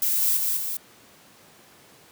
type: noise with echo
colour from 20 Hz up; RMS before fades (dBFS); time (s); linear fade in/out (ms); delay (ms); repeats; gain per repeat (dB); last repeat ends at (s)
violet; -23; 0.02-0.37; 2; 200; 2; -3; 0.77
effects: pink hiss -52 dBFS RMS until 2.11 s + high-pass 150 Hz 12 dB/octave